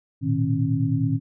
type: tone cluster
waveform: sine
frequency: 112.5 / 122.1 / 155.8 / 271 Hz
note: A2 / B2 / D#3 / C#4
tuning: +39 / -19 / +3 / -39 cents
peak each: -25 dBFS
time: 0.21-1.2 s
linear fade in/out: 50 ms
effects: none